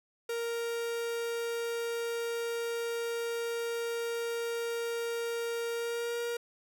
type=tone with pitch glide; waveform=45% pulse; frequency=466.2 to 472.2 Hz; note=A#4 to A#4; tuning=0 to +22 cents; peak=-32 dBFS; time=0.29-6.37 s; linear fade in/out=5 ms; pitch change=+22 cents; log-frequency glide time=5.73-6.21 s; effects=none